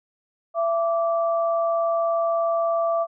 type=tone pair together; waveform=sine; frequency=670 / 1166.7 Hz; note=E5 / D6; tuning=+28 / -12 cents; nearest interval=minor seventh; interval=960 cents; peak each=-20 / -27 dBFS; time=0.54-3.07 s; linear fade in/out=50 ms; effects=none